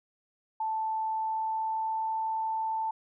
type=tone with pitch glide; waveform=sine; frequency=880 to 885.6 Hz; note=A5 to A5; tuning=0 to +11 cents; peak=-28 dBFS; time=0.6-2.91 s; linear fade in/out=5 ms; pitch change=+11 cents; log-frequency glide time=1.04-2.15 s; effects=none